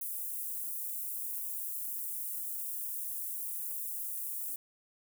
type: high-pass noise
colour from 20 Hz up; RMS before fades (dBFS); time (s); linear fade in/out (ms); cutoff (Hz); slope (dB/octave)
white; -38; 0.01-4.56; 5; 10000; 24
effects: none